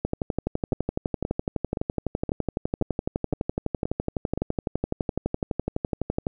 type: two click trains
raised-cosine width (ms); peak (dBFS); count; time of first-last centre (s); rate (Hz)
2; -11 / -13; 75 / 8; 0.05-6.268 / 0.73-4.376; 11.9 / 1.92
effects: none